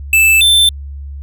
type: tone pair in turn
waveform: square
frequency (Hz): 2637 / 3548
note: E7 / A7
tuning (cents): 0 / +14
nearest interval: perfect fourth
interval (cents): 514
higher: second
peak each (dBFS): -7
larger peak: neither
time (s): 0.13-0.41 / 0.41-0.69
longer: neither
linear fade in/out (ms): 2
effects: added 70 Hz sine -24 dBFS peak until 1.22 s